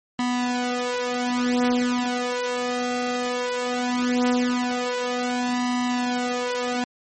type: tone with flanger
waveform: sawtooth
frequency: 246.9 Hz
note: B3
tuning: in tune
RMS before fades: -24 dBFS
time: 0.19-6.84 s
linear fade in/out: 2 ms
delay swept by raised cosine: 1 to 6.6 ms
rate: 0.18 Hz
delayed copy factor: +0.9
effects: low-pass 9000 Hz 12 dB/octave + MP3 32 kbps